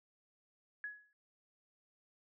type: tone with exponential decay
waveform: sine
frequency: 1683 Hz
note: G#6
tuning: 23 cents sharp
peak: -37 dBFS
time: 0.84-1.13 s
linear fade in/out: 1 ms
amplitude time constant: 62 ms
effects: none